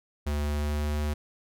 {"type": "tone with pitch glide", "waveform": "square", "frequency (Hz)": [73.42, 74.62], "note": ["D2", "D2"], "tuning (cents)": [0, 28], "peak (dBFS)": -27, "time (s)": [0.26, 1.14], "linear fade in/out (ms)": 10, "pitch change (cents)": 28, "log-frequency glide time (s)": [0.38, 0.94], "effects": []}